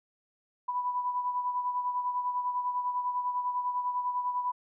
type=beating tone pair; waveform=sine; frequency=987.8 / 997.8 Hz; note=B5 / B5; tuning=0 / +17 cents; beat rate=10 Hz; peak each=-29 / -37 dBFS; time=0.68-4.52 s; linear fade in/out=10 ms; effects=none